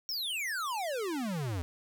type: exponential sweep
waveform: square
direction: down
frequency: 5640 to 82.2 Hz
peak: -33 dBFS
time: 0.09-1.62 s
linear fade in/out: 0 ms
effects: 10-bit